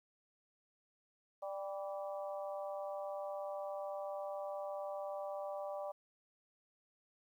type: harmonic tone with a mistuned harmonic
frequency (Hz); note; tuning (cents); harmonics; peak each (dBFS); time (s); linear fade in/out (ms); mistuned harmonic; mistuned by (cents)
196.9; G3; +8; 3 / 4 / 5 / 6; -41 / -46 / -52 / -52; 1.42-5.92; 10; 6; -35
effects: 12-bit